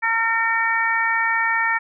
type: harmonic tone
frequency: 455 Hz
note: A#4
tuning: 42 cents flat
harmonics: 2 / 3 / 4 / 5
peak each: -24 / -25 / -20 / -25 dBFS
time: 0.02-1.79 s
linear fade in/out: 20 ms
effects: none